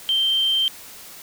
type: tone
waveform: sine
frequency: 3136 Hz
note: G7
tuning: in tune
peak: -16 dBFS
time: 0.09-0.68 s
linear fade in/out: 0 ms
effects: tanh soft clip ceiling -12 dBFS + white hiss -41 dBFS RMS until 1.22 s